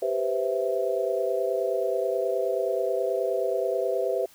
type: chord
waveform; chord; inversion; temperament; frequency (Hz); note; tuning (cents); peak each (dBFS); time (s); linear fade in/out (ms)
sine; C major seventh; second; equal; 392 / 493.9 / 523.3 / 659.3; G4 / B4 / C5 / E5; 0 / 0 / 0 / 0; -29; 0.02-4.26; 5
effects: white hiss -55 dBFS RMS until 4.34 s